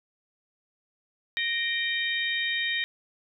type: harmonic tone with a mistuned harmonic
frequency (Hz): 620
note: D#5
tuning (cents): -6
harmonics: 3 / 4 / 5 / 6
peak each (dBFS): -29 / -32 / -34 / -31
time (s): 1.37-2.84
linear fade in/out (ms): 0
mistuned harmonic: 4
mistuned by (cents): -85
effects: none